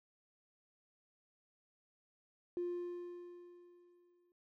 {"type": "tone with exponential decay", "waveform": "triangle", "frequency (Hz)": 351.6, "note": "F4", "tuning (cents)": 12, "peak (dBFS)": -31, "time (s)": [2.57, 4.32], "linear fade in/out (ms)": 1, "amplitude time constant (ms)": 380, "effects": ["tanh soft clip ceiling -33 dBFS"]}